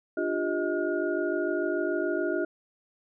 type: tone cluster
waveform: sine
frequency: 297.6 / 350.5 / 397.4 / 630 / 1433 Hz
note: D4 / F4 / G4 / D#5 / F6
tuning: +23 / +6 / +24 / +21 / +44 cents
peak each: -33 / -29 / -33 / -32 / -35 dBFS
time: 0.17-2.45 s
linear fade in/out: 5 ms
effects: none